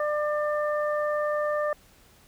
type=harmonic tone; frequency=597 Hz; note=D5; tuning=28 cents sharp; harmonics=1 / 2 / 3; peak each=-25 / -31 / -35 dBFS; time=0-1.73 s; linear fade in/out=2 ms; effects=pink hiss -57 dBFS RMS until 2.27 s